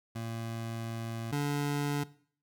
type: tone pair in turn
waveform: 25% pulse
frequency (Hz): 114.3 / 144.46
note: A#2 / D3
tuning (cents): -34 / -28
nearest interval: major third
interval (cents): 406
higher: second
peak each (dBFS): -32 / -25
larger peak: second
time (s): 0.15-1.32 / 1.32-2.04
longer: first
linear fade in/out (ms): 10
effects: noise-tail reverb RT60 0.5 s tail -18 dB re dry